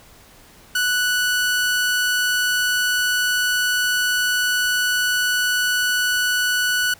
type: tone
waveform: sawtooth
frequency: 1480 Hz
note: F#6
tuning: in tune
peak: -14 dBFS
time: 0.75-6.94 s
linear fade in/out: 5 ms
effects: pink hiss -48 dBFS RMS until 6.99 s